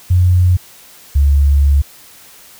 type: tone pair in turn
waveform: sine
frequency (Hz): 90 / 70.67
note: F#2 / C#2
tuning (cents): -47 / +34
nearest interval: major third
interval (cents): 419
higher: first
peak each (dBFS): -7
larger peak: neither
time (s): 0.1-0.57 / 1.15-1.82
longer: second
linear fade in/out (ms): 10
effects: white hiss -41 dBFS RMS until 2.59 s